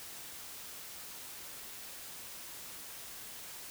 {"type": "silence", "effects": ["white hiss -47 dBFS RMS until 3.7 s"]}